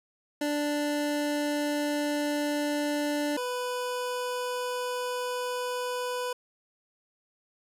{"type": "tone pair in turn", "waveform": "25% pulse", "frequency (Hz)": [293.7, 496.4], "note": ["D4", "B4"], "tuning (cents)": [0, 9], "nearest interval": "major sixth", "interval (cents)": 909, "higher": "second", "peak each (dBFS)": [-23, -26], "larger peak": "first", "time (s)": [[0.41, 3.37], [3.37, 6.33]], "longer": "neither", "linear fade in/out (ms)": 5, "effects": ["resampled to 32000 Hz"]}